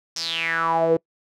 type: tone with band-pass filter sweep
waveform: sawtooth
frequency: 165.2 Hz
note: E3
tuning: 4 cents sharp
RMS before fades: -22 dBFS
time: 0.16-0.97 s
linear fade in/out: 5 ms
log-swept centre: 5700 to 420 Hz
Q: 7.3
effects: noise-tail reverb RT60 0.1 s tail -25 dB re dry